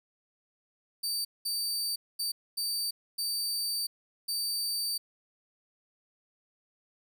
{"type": "tone bursts at uneven times", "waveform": "sawtooth", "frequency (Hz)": 4621, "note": "D8", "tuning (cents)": -29, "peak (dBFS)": -27, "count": 6, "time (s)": [[1.03, 1.25], [1.45, 1.96], [2.19, 2.32], [2.57, 2.91], [3.18, 3.87], [4.28, 4.98]], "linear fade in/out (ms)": 10, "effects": []}